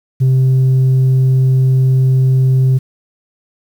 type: tone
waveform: sine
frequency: 130.81 Hz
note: C3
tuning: in tune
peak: -5 dBFS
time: 0.2-2.79 s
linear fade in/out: 20 ms
effects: tanh soft clip ceiling -7 dBFS + 7-bit